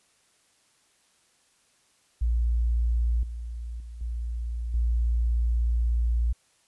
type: tone with level steps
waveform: sine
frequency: 58.27 Hz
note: A#1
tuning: in tune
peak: -21 / -32 / -37 / -28 / -21 dBFS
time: 2.21-6.33 s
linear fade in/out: 10 ms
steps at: 3.23 / 3.8 / 4.01 / 4.74 s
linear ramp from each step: 2 ms
effects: white hiss -65 dBFS RMS until 6.67 s + resampled to 24000 Hz